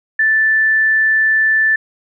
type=tone; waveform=sine; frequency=1760 Hz; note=A6; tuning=in tune; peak=-10 dBFS; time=0.19-1.76 s; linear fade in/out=5 ms; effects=none